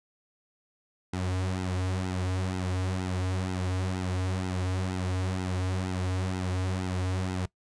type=tone with flanger; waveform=sawtooth; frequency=92.5 Hz; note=F#2; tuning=in tune; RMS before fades=-30 dBFS; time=1.13-7.46 s; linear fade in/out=5 ms; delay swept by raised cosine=1.7 to 5.3 ms; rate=2.1 Hz; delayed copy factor=-0.8; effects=noise-tail reverb RT60 0.1 s tail -21 dB re dry + resampled to 22050 Hz